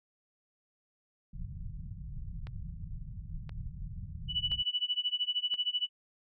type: low-pass noise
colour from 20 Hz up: pink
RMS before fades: -41 dBFS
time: 1.33-4.63 s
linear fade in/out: 5 ms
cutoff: 170 Hz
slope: 48 dB/octave
type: click train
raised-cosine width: 0.3 ms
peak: -31 dBFS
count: 4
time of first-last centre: 2.47-5.541 s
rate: 0.977 Hz
type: tone with tremolo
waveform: sine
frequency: 2960 Hz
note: F#7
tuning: in tune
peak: -26 dBFS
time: 4.28-5.89 s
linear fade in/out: 50 ms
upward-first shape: sine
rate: 13 Hz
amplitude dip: 95%
effects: none